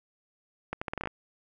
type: accelerating click train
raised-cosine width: 0.5 ms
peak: -17 dBFS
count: 9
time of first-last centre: 0.73-1.073 s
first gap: 85 ms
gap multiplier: 0.79
effects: none